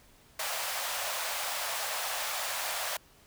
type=high-pass noise; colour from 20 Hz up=pink; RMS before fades=-34 dBFS; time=0.39-2.97 s; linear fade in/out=5 ms; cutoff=570 Hz; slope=48 dB/octave; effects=pink hiss -60 dBFS RMS until 3.26 s